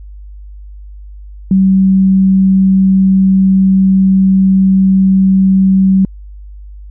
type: tone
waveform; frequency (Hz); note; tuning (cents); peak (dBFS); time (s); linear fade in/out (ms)
sine; 191; G3; -45; -5; 1.51-6.05; 2
effects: added 50 Hz sine -28 dBFS peak until 6.9 s